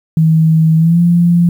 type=tone with pitch glide; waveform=sine; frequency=160 to 172.48 Hz; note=D#3 to F3; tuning=+49 to -21 cents; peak=-6 dBFS; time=0.17-1.49 s; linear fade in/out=2 ms; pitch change=+130 cents; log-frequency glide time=0.77-1 s; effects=7-bit